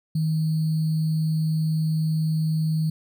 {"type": "tone with sample-and-hold", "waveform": "sine", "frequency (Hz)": 158, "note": "D#3", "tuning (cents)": 27, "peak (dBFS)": -20, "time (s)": [0.15, 2.9], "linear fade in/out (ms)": 5, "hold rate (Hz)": 4410, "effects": []}